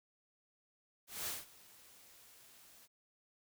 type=noise with ADSR envelope; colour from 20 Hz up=white; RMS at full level=-39 dBFS; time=1.07-2.88 s; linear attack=200 ms; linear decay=180 ms; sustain=-22 dB; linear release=36 ms; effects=none